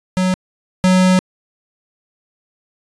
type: tone pair in turn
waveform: square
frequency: 185 / 185 Hz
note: F#3 / F#3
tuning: 0 / 0 cents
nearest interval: unison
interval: 0 cents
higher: neither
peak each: -14 / -10 dBFS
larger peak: second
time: 0.17-0.34 / 0.84-1.19 s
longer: second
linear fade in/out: 0 ms
effects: resampled to 22050 Hz